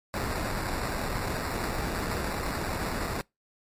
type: noise with sample-and-hold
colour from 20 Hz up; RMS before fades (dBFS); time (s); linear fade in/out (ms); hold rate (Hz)
pink; -31; 0.14-3.21; 0; 3150
effects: noise-tail reverb RT60 0.2 s tail -25 dB re dry + MP3 64 kbps